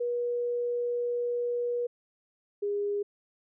sine tone pair in turn, 482.2 / 408.2 Hz, B4 / G#4, -41 / -30 cents, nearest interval minor third, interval 289 cents, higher first, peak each -27 dBFS, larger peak neither, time 0-1.87 / 2.62-3.03 s, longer first, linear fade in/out 10 ms, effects none

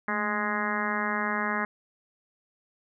harmonic tone with a mistuned harmonic, 208.4 Hz, G#3, 6 cents sharp, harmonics 1 / 2 / 3 / 4 / 5 / 6 / 7 / 8 / 9 / 10, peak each -33 / -38 / -38 / -36 / -34 / -34 / -37 / -33 / -35 / -39 dBFS, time 0.08-1.65 s, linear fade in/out 2 ms, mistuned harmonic 1, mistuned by +62 cents, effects none

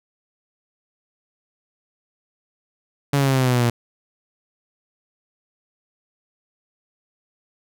sawtooth exponential sweep, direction down, 142.9 to 117.4 Hz, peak -12 dBFS, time 3.13-3.7 s, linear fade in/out 5 ms, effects none

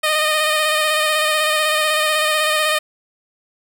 10% pulse tone with vibrato, 615 Hz, D#5, 20 cents flat, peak -7 dBFS, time 0.03-2.79 s, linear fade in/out 10 ms, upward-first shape square, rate 16 Hz, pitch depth 18 cents each way, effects none

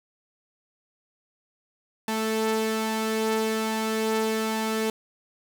sawtooth tone pair together, 220.6 / 440 Hz, A3 / A4, +5 / 0 cents, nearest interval octave, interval 1195 cents, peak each -23 dBFS, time 2.08-4.9 s, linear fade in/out 2 ms, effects none

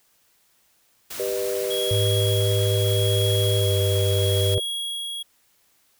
white noise, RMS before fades -34 dBFS, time 1.1-4.55 s, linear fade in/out 10 ms
sine chord, G augmented, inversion none, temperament equal with one note detuned, 392 / 493.9 / 612.3 Hz, G4 / B4 / D#5, 0 / 0 / -28 cents, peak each -27 / -27 / -30 dBFS, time 1.19-4.6 s, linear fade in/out 10 ms
square tone with tremolo, 3312 Hz, G#7, 5 cents flat, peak -26 dBFS, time 1.7-5.23 s, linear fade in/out 10 ms, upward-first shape sine, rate 0.78 Hz, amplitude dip 35%
sine tone with pitch glide, 103.83 to 98.17 Hz, G#2 to G2, 0 to +3 cents, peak -20 dBFS, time 1.91-4.58 s, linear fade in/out 0 ms, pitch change -97 cents, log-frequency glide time 3.58-3.7 s
effects white hiss -63 dBFS RMS until 5.99 s

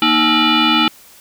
sine tone with frequency modulation, 1318.5 Hz, E6, in tune, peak -10 dBFS, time 0.02-0.88 s, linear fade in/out 2 ms, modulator 543 Hz, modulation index 4.1, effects white hiss -44 dBFS RMS until 1.2 s

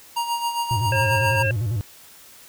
square tone with tremolo, 940 Hz, A#5, 14 cents sharp, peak -21 dBFS, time 0.16-1.43 s, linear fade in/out 10 ms, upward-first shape sine, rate 7.4 Hz, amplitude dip 60%
triangle tone with vibrato, 109.2 Hz, A2, 13 cents flat, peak -19 dBFS, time 0.71-1.81 s, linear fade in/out 0 ms, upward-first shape square, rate 10 Hz, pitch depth 160 cents each way
harmonic tone, 539 Hz, C#5, 49 cents flat, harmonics 1 / 3 / 5, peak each -25 / -25 / -25 dBFS, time 0.92-1.51 s, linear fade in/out 2 ms
effects white hiss -47 dBFS RMS until 2.48 s

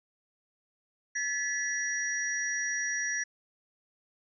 sine tone cluster, 1725 / 1966 / 5740 Hz, A6 / B6 / F8, -35 / -8 / +47 cents, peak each -32 / -35 / -34 dBFS, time 1.15-3.24 s, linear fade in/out 10 ms, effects none

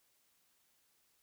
silence, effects white hiss -74 dBFS RMS until 1.22 s

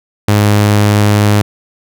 sawtooth tone, 103.83 Hz, G#2, in tune, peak -3 dBFS, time 0.28-1.42 s, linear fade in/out 5 ms, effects none

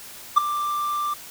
triangle tone with ADSR envelope, 1181 Hz, D6, 9 cents sharp, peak -6 dBFS, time 0.36-1.14 s, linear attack 18 ms, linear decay 7 ms, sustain -15 dB, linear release 7 ms, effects white hiss -41 dBFS RMS until 1.3 s

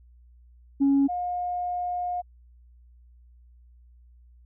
sine tone pair in turn, 277.2 / 714 Hz, C#4 / F5, 0 / +38 cents, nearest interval octave + major third, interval 1638 cents, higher second, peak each -16 / -26 dBFS, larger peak first, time 0.8-1.08 / 1.08-2.22 s, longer second, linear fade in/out 20 ms, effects tanh soft clip ceiling -15 dBFS + added 60 Hz sine -51 dBFS peak until 4.45 s

